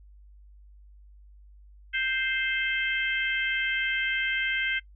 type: harmonic tone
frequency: 523.3 Hz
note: C5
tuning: in tune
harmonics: 3 / 4 / 5 / 6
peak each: -29 / -29 / -34 / -34 dBFS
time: 1.93-4.8 s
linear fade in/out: 20 ms
effects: noise-tail reverb RT60 0.1 s tail -21 dB re dry + added 50 Hz sine -49 dBFS peak until 4.95 s